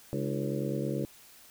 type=harmonic tone with a mistuned harmonic; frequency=69.3 Hz; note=C#2; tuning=in tune; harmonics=2 / 3 / 4 / 5 / 6 / 7 / 8; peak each=-34 / -36 / -37 / -38 / -39 / -39 / -40 dBFS; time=0.13-1.05 s; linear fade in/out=0 ms; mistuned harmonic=4; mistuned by=+140 cents; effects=white hiss -55 dBFS RMS until 1.5 s